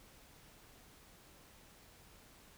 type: silence
effects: pink hiss -61 dBFS RMS until 2.57 s